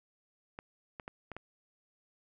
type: clicks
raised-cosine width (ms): 0.5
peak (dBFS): -27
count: 5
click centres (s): 0.589 / 0.998 / 1.079 / 1.317 / 1.366
effects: none